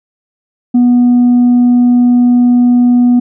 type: tone with tanh clipping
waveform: sine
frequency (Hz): 244.4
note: B3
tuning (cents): -18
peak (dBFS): -5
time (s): 0.74-3.2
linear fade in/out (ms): 10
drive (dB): 1
effects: none